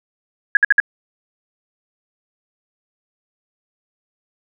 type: tone bursts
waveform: sine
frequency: 1661.2 Hz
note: G#6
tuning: in tune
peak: -7 dBFS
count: 4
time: 0.55-0.801 s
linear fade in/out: 2 ms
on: 20 ms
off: 57 ms
effects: none

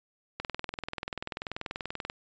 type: click train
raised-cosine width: 0.3 ms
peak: -18 dBFS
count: 36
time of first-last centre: 0.4-2.099 s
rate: 20.6 Hz
effects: resampled to 16000 Hz

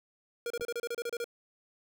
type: tone bursts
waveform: square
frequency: 472.9 Hz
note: A#4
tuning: 25 cents sharp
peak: -33 dBFS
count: 11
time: 0.46-1.243 s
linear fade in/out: 2 ms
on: 43 ms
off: 31 ms
type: clicks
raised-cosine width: 2 ms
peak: -36 dBFS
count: 2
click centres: 0.598 / 0.618 s
effects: none

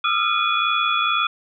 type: tone cluster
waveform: sine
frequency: 1211 / 1316 / 1378 / 2459 / 3402 Hz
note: D#6 / E6 / F6 / D#7 / G#7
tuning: -47 / -3 / -24 / -21 / +41 cents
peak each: -24 dBFS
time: 0.04-1.27 s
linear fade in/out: 5 ms
effects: none

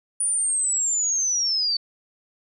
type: linear sweep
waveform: sine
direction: down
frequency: 9520 to 4500 Hz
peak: -20 dBFS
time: 0.2-1.77 s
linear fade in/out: 5 ms
effects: none

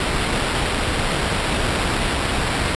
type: noise with sample-and-hold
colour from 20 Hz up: pink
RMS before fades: -21 dBFS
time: 0-2.75 s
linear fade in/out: 2 ms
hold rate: 6300 Hz
effects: resampled to 24000 Hz

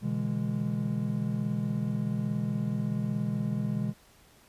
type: chord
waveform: triangle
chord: E dominant seventh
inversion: second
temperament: just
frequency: 123.61 / 148.33 / 164.81 / 206 Hz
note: B2 / D3 / E3 / G#3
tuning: +2 / +18 / 0 / -14 cents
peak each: -31 / -33 / -34 / -29 dBFS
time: 0.01-3.94 s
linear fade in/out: 50 ms
effects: pink hiss -59 dBFS RMS until 4.48 s + resampled to 32000 Hz

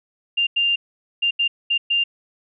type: tone bursts at uneven times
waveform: sine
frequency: 2794 Hz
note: F7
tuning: in tune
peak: -16 dBFS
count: 6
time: 0.37-0.47 / 0.56-0.76 / 1.22-1.31 / 1.39-1.48 / 1.7-1.78 / 1.9-2.04 s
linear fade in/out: 10 ms
effects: none

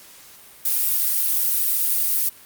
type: noise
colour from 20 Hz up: violet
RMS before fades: -20 dBFS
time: 0.65-2.29 s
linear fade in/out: 5 ms
effects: white hiss -46 dBFS RMS until 2.45 s + Opus 48 kbps

